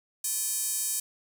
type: tone with high-pass filter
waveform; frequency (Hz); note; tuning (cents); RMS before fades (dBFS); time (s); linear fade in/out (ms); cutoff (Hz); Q
square; 345.9; F4; -17; -30; 0.24-1; 5; 8200; 1.9
effects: none